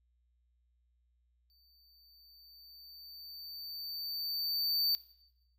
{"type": "tone with exponential growth", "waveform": "square", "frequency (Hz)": 4578, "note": "D8", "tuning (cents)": -45, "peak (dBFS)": -28, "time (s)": [1.5, 4.95], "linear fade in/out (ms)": 0, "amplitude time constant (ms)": 750, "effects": ["noise-tail reverb RT60 0.9 s tail -17 dB re dry", "added 60 Hz sine -70 dBFS peak until 5.58 s"]}